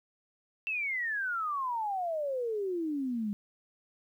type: exponential sweep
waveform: sine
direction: down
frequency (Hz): 2700 to 200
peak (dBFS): -30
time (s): 0.67-3.33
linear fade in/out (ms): 0
effects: 11-bit